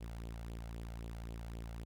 sawtooth tone with flanger, 57 Hz, A#1, 38 cents flat, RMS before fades -45 dBFS, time 0-1.85 s, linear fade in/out 20 ms, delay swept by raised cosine 0.27 to 1.47 ms, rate 3.8 Hz, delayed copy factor +0.6, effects none

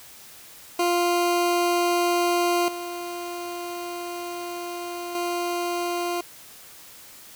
20% pulse tone with level steps, 349.2 Hz, F4, in tune, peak -15 / -26 / -20 dBFS, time 0.79-6.21 s, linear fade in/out 5 ms, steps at 2.68 / 5.15 s, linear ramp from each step 2 ms, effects white hiss -46 dBFS RMS until 7.35 s

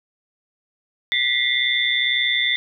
sine tone cluster, 1959 / 2099 / 3468 / 3590 Hz, B6 / C7 / A7 / A7, -15 / +5 / -26 / +34 cents, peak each -23 dBFS, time 1.12-2.56 s, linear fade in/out 0 ms, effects none

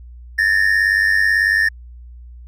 triangle tone pair together, 1731 / 1829.2 Hz, A6 / A#6, -29 / -33 cents, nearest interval minor second, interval 96 cents, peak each -15 / -13 dBFS, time 0.38-1.69 s, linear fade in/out 10 ms, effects added 60 Hz sine -35 dBFS peak until 2.47 s

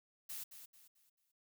blue noise with echo, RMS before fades -45 dBFS, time 0.29-0.44 s, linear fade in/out 10 ms, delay 220 ms, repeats 4, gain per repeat -9 dB, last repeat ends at 1.32 s, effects none

